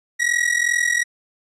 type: ring-modulated tone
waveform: 45% pulse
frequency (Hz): 1913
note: A#6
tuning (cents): +44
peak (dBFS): -14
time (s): 0.19-1.04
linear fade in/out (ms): 20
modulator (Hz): 21.3
effects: resampled to 24000 Hz